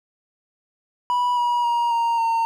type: tone with pitch steps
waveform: triangle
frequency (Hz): 980 / 963.2 / 946.6 / 930.4 / 914.4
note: B5 / B5 / A#5 / A#5 / A#5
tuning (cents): -14 / -44 / +26 / -4 / -34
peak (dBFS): -16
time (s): 1.1-2.45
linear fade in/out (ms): 0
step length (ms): 270
effects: none